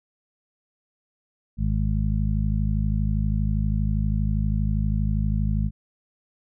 harmonic tone, 52.5 Hz, G#1, 19 cents sharp, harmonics 1 / 2 / 3 / 4, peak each -23 / -26 / -28 / -29 dBFS, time 1.57-5.71 s, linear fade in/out 50 ms, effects none

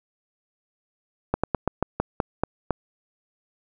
slowing click train, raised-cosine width 1 ms, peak -7 dBFS, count 9, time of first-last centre 1.34-2.707 s, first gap 96 ms, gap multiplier 1.16, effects none

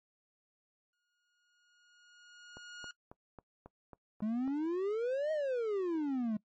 sawtooth tone with exponential growth, 1437 Hz, F6, 49 cents sharp, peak -39 dBFS, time 0.93-2.91 s, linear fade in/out 2 ms, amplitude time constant 430 ms
click train, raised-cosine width 1 ms, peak -35 dBFS, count 8, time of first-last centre 2.57-4.477 s, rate 3.67 Hz
triangle exponential two-way sweep, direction up then down, 207.7 to 635 to 207.7 Hz, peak -29 dBFS, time 4.22-6.37 s, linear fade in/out 5 ms, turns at 5.32 s
effects noise-tail reverb RT60 0.1 s tail -21 dB re dry + MP3 32 kbps

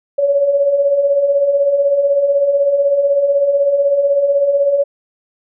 sine beating tone pair, 549 / 565 Hz, C#5 / C#5, -17 / +33 cents, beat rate 16 Hz, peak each -20 / -11 dBFS, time 0.18-4.84 s, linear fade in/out 10 ms, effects none

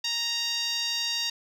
10% pulse tone with band-pass filter, 932 Hz, A#5, 1 cent flat, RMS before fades -29 dBFS, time 0.04-1.3 s, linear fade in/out 5 ms, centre 4500 Hz, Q 1.5, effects none

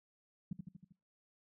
sine tone with echo, 178.5 Hz, F3, 38 cents sharp, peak -35 dBFS, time 0.51-0.53 s, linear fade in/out 5 ms, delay 79 ms, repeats 5, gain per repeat -4 dB, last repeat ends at 0.925 s, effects noise-tail reverb RT60 0.4 s tail -23 dB re dry

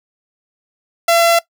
sawtooth tone, 677 Hz, E5, 46 cents sharp, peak -6 dBFS, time 1.08-1.39 s, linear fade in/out 5 ms, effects noise-tail reverb RT60 0.1 s tail -18 dB re dry

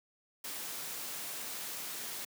white noise, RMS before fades -41 dBFS, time 0.44-2.25 s, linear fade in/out 5 ms, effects high-pass 150 Hz 12 dB/octave

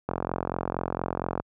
click train, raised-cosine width 1 ms, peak -13 dBFS, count 59, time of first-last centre 0.09-1.399 s, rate 44.3 Hz, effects high-pass 60 Hz 12 dB/octave

